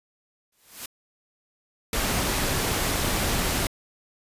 white noise with exponential growth, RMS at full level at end -32 dBFS, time 0.52-0.86 s, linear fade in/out 5 ms, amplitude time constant 73 ms
pink noise, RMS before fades -25 dBFS, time 1.93-3.67 s, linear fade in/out 2 ms
effects resampled to 32000 Hz

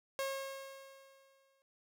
sawtooth tone with exponential decay, 542 Hz, C#5, 39 cents flat, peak -30 dBFS, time 0.19-1.62 s, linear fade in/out 0 ms, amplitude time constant 310 ms, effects none

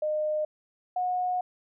sine tone pair in turn, 611 / 727.4 Hz, D#5 / F#5, -32 / -30 cents, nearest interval minor third, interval 302 cents, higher second, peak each -25 dBFS, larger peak neither, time 0.02-0.45 / 0.96-1.41 s, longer second, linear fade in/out 5 ms, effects none

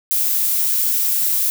violet noise, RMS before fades -18 dBFS, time 0.11-1.5 s, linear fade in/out 0 ms, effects none

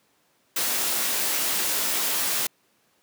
white noise with comb filter, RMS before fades -25 dBFS, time 0.56-2.47 s, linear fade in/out 5 ms, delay 17 ms, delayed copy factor +0.5, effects pink hiss -65 dBFS RMS until 3.02 s + high-pass 200 Hz 12 dB/octave

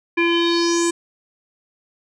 square tone with low-pass filter sweep, 340 Hz, F4, 46 cents flat, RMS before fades -18 dBFS, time 0.17-0.91 s, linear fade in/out 10 ms, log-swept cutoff 2200 to 8300 Hz, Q 5.7, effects none

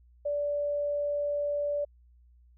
sine tone, 581 Hz, D5, 19 cents flat, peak -27 dBFS, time 0.25-1.85 s, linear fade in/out 10 ms, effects added 60 Hz sine -56 dBFS peak until 2.57 s

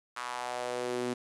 sawtooth tone with high-pass filter sweep, 123.47 Hz, B2, in tune, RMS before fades -35 dBFS, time 0.16-1.14 s, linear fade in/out 10 ms, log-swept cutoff 1200 to 280 Hz, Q 2.7, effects resampled to 24000 Hz + 9-bit

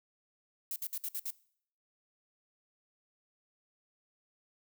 violet noise bursts, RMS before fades -37 dBFS, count 6, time 0.71-1.305 s, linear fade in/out 2 ms, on 50 ms, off 59 ms, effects noise-tail reverb RT60 0.6 s tail -21 dB re dry

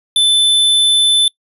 square tone, 3520 Hz, A7, in tune, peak -9 dBFS, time 0.16-1.28 s, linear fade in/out 2 ms, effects noise-tail reverb RT60 0.1 s tail -25 dB re dry + resampled to 32000 Hz

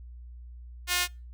sawtooth tone with high-pass filter, 356.9 Hz, F4, 38 cents sharp, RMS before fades -27 dBFS, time 0.87-1.08 s, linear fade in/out 50 ms, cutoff 2000 Hz, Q 0.82, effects noise-tail reverb RT60 0.3 s tail -26 dB re dry + added 60 Hz sine -42 dBFS peak until 1.33 s

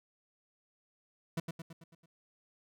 40% pulse tone with echo, 164.81 Hz, E3, in tune, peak -31 dBFS, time 1.37-1.4 s, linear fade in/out 5 ms, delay 110 ms, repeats 6, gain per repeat -5 dB, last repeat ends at 2.06 s, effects none

